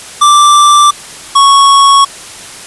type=tone pair in turn; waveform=square; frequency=1174.7 / 1108.8 Hz; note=D6 / C#6; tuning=0 / 0 cents; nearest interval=minor second; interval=100 cents; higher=first; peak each=-3 dBFS; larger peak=neither; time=0.21-0.91 / 1.35-2.05 s; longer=neither; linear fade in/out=10 ms; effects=white hiss -28 dBFS RMS until 2.66 s + resampled to 24000 Hz